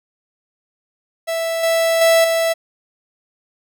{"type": "tone with level steps", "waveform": "45% pulse", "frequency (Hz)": 659.3, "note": "E5", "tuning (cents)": 0, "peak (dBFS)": [-19, -14, -10, -15], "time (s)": [1.27, 2.54], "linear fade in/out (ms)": 20, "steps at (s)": [1.63, 2.01, 2.24], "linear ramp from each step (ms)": 5, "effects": []}